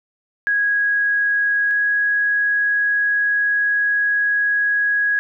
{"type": "tone pair in turn", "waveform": "sine", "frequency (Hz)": [1654, 1661], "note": ["G#6", "G#6"], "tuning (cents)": [-8, 0], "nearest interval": "unison", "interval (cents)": 8, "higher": "second", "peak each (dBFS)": -15, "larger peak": "neither", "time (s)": [[0.47, 1.71], [1.71, 5.19]], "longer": "second", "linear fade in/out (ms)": 0, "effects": []}